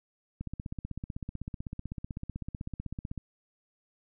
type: click train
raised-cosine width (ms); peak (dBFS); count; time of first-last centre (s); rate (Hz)
5; -24; 45; 0.41-3.177; 15.9
effects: none